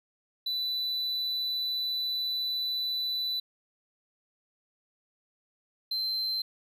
triangle tone pair in turn, 3983 / 4104 Hz, B7 / C8, +14 / -34 cents, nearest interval minor second, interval 52 cents, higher second, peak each -27 dBFS, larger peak neither, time 0.46-3.4 / 5.91-6.42 s, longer first, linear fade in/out 5 ms, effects none

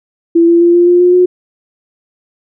sine tone with pitch steps, 336.1 / 340.2 / 344.4 / 348.6 / 352.8 / 357.1 / 361.5 Hz, E4 / F4 / F4 / F4 / F4 / F4 / F#4, +34 / -45 / -24 / -3 / +18 / +39 / -40 cents, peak -4 dBFS, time 0.35-1.26 s, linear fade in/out 10 ms, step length 130 ms, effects none

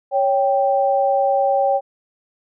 sine tone pair together, 555.1 / 785 Hz, C#5 / G5, +2 / +2 cents, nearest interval tritone, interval 600 cents, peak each -17 dBFS, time 0.11-1.81 s, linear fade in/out 50 ms, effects none

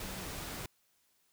sine tone in noise, 189.5 Hz, F#3, 42 cents sharp, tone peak -48 dBFS, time 0.04-0.25 s, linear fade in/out 2 ms, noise pink, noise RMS -42 dBFS, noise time 0-0.66 s, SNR -9 dB, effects white hiss -73 dBFS RMS until 1.32 s

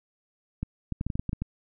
clicks, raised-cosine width 5 ms, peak -17 dBFS, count 10, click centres 0.63 / 0.923 / 1.011 / 1.066 / 1.102 / 1.155 / 1.195 / 1.293 / 1.331 / 1.42 s, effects none

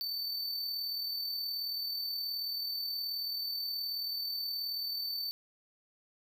square tone with amplitude modulation, 4543 Hz, C#8, 42 cents sharp, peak -33 dBFS, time 0.01-5.31 s, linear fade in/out 0 ms, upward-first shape sine, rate 38.7 Hz, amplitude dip 35%, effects none

